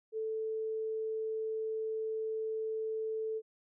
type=tone; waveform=sine; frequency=440 Hz; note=A4; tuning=in tune; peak=-33 dBFS; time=0.12-3.42 s; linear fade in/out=50 ms; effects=none